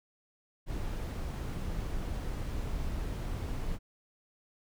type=noise; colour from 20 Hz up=brown; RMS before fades=-35 dBFS; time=0.66-3.79 s; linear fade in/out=50 ms; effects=none